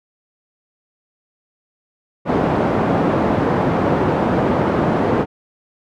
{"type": "band-pass noise", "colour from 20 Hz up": "pink", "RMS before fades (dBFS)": -17, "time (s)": [2.25, 5.26], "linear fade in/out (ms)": 50, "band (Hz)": [150, 910], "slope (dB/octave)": 12, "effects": []}